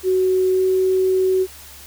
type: tone with pitch glide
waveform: sine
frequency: 372.8 to 375.2 Hz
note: F#4 to F#4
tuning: +13 to +24 cents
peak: -14 dBFS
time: 0.03-1.47 s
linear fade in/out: 50 ms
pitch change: +11 cents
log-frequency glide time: 0.53-0.61 s
effects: added 72 Hz sine -46 dBFS peak until 1.86 s + white hiss -41 dBFS RMS until 1.86 s